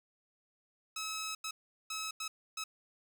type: tone bursts at uneven times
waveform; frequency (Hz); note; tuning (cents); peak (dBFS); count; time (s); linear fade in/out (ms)
10% pulse; 1289; E6; -39; -29; 5; 0.96-1.35 / 1.44-1.51 / 1.9-2.11 / 2.2-2.28 / 2.57-2.64; 5
effects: none